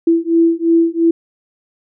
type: beating tone pair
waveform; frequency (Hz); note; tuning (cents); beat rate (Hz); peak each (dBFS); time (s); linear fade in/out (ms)
sine; 331.3 / 334.2; E4 / E4; +9 / +24; 2.9; -13; 0.07-1.11; 5
effects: none